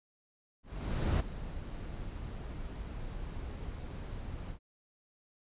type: noise with ADSR envelope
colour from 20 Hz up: brown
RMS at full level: -27 dBFS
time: 0.63-4.59 s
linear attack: 570 ms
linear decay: 11 ms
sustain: -14 dB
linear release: 88 ms
effects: resampled to 8000 Hz